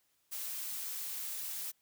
blue noise, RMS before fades -40 dBFS, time 0.31-1.72 s, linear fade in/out 20 ms, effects white hiss -75 dBFS RMS until 1.81 s

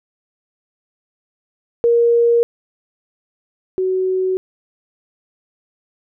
sine tone pair in turn, 470 / 373.9 Hz, A#4 / F#4, +14 / +18 cents, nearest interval major third, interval 396 cents, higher first, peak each -10 / -15 dBFS, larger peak first, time 1.84-2.43 / 3.78-4.37 s, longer neither, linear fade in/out 0 ms, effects none

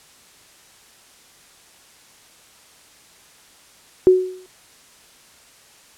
sine tone with exponential decay, 370 Hz, F#4, in tune, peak -5 dBFS, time 4.07-4.46 s, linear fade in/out 0 ms, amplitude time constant 84 ms, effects white hiss -50 dBFS RMS until 5.97 s + low-pass 10000 Hz 12 dB/octave

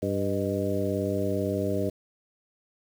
harmonic tone with a mistuned harmonic, 98 Hz, G2, in tune, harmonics 1 / 2 / 3 / 4 / 5 / 6, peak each -32 / -32 / -32 / -32 / -32 / -32 dBFS, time 0.02-1.9 s, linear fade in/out 10 ms, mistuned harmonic 6, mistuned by +72 cents, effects 8-bit

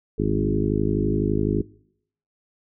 harmonic tone with a mistuned harmonic, 51.9 Hz, G#1, in tune, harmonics 1 / 2 / 3 / 4 / 5 / 6 / 7 / 8, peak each -28 / -28 / -28 / -28 / -28 / -28 / -28 / -28 dBFS, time 0.18-1.62 s, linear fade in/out 10 ms, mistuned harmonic 3, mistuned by +18 cents, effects noise-tail reverb RT60 0.7 s tail -22 dB re dry

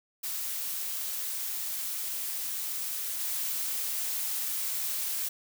blue noise with level steps, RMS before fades -34 / -32 dBFS, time 0.23-5.29 s, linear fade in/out 10 ms, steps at 3.19 s, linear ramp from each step 20 ms, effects none

